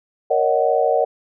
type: chord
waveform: sine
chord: D# minor seventh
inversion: second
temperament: just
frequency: 466.7 / 560 / 622.3 / 746.7 Hz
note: A#4 / C#5 / D#5 / F#5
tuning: +2 / +18 / 0 / +16 cents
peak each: -20 dBFS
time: 0.3-1.05 s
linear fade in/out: 10 ms
effects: none